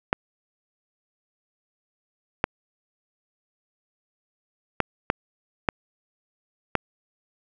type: clicks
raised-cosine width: 0.5 ms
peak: -4 dBFS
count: 6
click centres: 0.129 / 2.441 / 4.803 / 5.101 / 5.688 / 6.753 s
effects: none